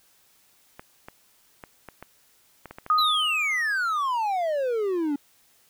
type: clicks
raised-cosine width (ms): 0.5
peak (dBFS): -24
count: 9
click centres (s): 0.795 / 1.085 / 1.638 / 1.887 / 2.026 / 2.657 / 2.71 / 2.785 / 2.864
type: tone with exponential decay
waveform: sine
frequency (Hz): 1244.5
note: D#6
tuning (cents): 0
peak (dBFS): -16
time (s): 2.9-4.1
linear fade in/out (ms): 1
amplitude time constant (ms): 260
type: exponential sweep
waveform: triangle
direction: down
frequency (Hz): 4100 to 277.2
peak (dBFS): -21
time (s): 2.98-5.16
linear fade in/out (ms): 5
effects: white hiss -61 dBFS RMS until 5.69 s